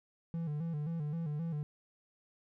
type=tone with vibrato; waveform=triangle; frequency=157.3 Hz; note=D#3; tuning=19 cents sharp; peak=-32 dBFS; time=0.34-1.63 s; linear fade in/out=0 ms; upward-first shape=square; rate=3.8 Hz; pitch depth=100 cents each way; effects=none